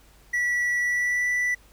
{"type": "tone with pitch glide", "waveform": "triangle", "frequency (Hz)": [1948, 1971.8], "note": ["B6", "B6"], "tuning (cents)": [-24, -3], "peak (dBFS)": -20, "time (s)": [0.33, 1.55], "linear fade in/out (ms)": 10, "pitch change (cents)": 21, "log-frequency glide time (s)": [0.82, 1.3], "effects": ["added 50 Hz sine -54 dBFS peak until 1.72 s", "pink hiss -57 dBFS RMS until 1.72 s"]}